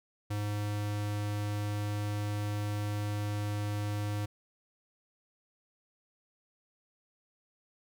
square tone, 103.83 Hz, G#2, in tune, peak -32 dBFS, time 0.3-4.26 s, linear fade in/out 10 ms, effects none

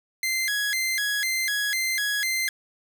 sawtooth tone with vibrato, 1863 Hz, A#6, 2 cents flat, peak -20 dBFS, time 0.23-2.49 s, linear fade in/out 2 ms, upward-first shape square, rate 2 Hz, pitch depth 190 cents each way, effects none

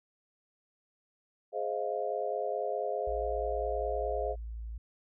sine chord, F minor seventh, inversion first, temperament just, 419.1 / 523.8 / 628.6 / 698.5 Hz, Ab4 / C5 / Eb5 / F5, +16 / +2 / +18 / 0 cents, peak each -36 dBFS, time 1.52-4.36 s, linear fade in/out 50 ms
sine tone, 56.1 Hz, A1, 34 cents sharp, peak -37 dBFS, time 3.07-4.78 s, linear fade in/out 5 ms
effects none

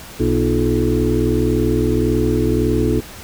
harmonic tone with a mistuned harmonic, 61.74 Hz, B1, in tune, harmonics 1 / 2 / 4 / 5 / 6 / 7, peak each -21 / -21 / -21 / -21 / -21 / -21 dBFS, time 0.19-3.01 s, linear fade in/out 20 ms, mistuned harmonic 6, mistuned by -95 cents, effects pink hiss -36 dBFS RMS until 3.23 s

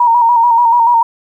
sine tone with vibrato, 942 Hz, A#5, 18 cents sharp, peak -6 dBFS, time 0-1.03 s, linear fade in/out 5 ms, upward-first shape square, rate 6.9 Hz, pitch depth 42 cents each way, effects 8-bit

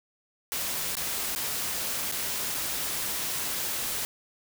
white noise with dropouts, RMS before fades -31 dBFS, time 0.52-4.05 s, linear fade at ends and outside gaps 0 ms, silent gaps 0.953-0.969 / 1.35-1.36 / 2.115-2.123 / 2.543-2.547 s, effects none

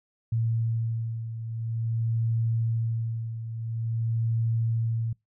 sine beating tone pair, 114 / 114.48 Hz, A#2 / A#2, -38 / -31 cents, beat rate 0.48 Hz, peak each -26 / -32 dBFS, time 0.32-5.13 s, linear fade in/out 5 ms, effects noise-tail reverb RT60 0.2 s tail -26 dB re dry

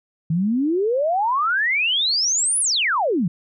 sine exponential two-way sweep, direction up then down, 154.5 to 10548 to 154.5 Hz, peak -17 dBFS, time 0.3-3.28 s, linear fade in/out 5 ms, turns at 2.6 s, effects none

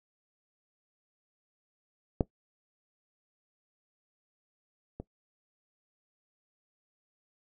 clicks, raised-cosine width 2 ms, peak -11 / -25 dBFS, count 2, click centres 2.208 / 5 s, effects noise-tail reverb RT60 0.1 s tail -19 dB re dry

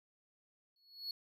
triangle tone with exponential growth, 4368 Hz, C#8, 26 cents flat, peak -35 dBFS, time 0.76-1.11 s, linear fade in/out 2 ms, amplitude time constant 75 ms, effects none

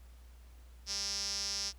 sawtooth tone with band-pass filter, 200 Hz, G3, 35 cents sharp, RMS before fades -37 dBFS, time 0.86-1.73 s, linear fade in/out 50 ms, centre 5400 Hz, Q 7.4, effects added 60 Hz sine -52 dBFS peak until 1.78 s + pink hiss -66 dBFS RMS until 1.78 s

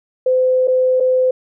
sine tone with dropouts, 512 Hz, C5, 38 cents flat, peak -11 dBFS, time 0.26-1.31 s, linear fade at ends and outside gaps 5 ms, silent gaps 0.674-0.68 / 1.001-1.005 s, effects none

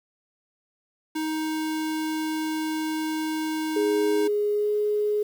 square tone, 313.5 Hz, D#4, 13 cents sharp, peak -26 dBFS, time 1.15-4.28 s, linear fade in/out 10 ms
sine tone with pitch glide, 415.3 to 418.7 Hz, G#4 to G#4, 0 to +14 cents, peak -21 dBFS, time 3.76-5.23 s, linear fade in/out 5 ms, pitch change +14 cents, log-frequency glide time 4.53-4.7 s
effects 8-bit

